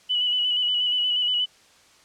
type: tone with vibrato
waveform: sine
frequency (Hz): 2960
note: F#7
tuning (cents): 0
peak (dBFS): -20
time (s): 0.09-1.46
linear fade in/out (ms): 20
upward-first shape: square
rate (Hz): 8.4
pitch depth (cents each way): 24
effects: white hiss -55 dBFS RMS until 2.04 s + low-pass 7000 Hz 12 dB/octave